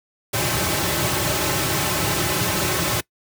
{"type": "noise with comb filter", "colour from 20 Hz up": "pink", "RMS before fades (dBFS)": -21, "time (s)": [0.33, 3.01], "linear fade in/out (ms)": 10, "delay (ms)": 4.2, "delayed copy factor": -0.65, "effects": ["noise-tail reverb RT60 0.1 s tail -22 dB re dry", "high-pass 100 Hz 12 dB/octave"]}